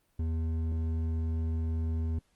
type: tone with hard clipping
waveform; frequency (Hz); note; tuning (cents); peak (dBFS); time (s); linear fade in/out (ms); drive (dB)
sine; 81; E2; -30; -30; 0.19-2.19; 5; 8
effects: pink hiss -72 dBFS RMS until 2.35 s + Opus 32 kbps